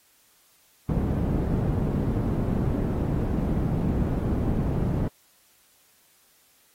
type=low-pass noise; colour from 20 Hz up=white; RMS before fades=-25 dBFS; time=0.89-5.08 s; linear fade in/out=2 ms; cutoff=220 Hz; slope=12 dB/octave; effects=white hiss -61 dBFS RMS until 6.74 s + AAC 48 kbps